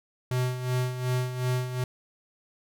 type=tone with tremolo; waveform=square; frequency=126.2 Hz; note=B2; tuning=38 cents sharp; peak=-24 dBFS; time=0.31-1.84 s; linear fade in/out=2 ms; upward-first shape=sine; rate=2.7 Hz; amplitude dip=65%; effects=none